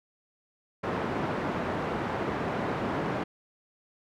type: band-pass noise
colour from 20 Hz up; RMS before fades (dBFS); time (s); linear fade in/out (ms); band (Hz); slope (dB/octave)
pink; -31; 0.83-3.24; 10; 150 to 1400; 12
effects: none